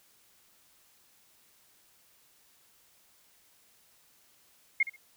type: tone with echo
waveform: sine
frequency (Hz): 2141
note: C7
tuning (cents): +39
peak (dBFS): -21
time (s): 4.8-4.83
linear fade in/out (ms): 5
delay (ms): 67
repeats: 2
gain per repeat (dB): -14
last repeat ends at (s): 4.964
effects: white hiss -64 dBFS RMS until 5.16 s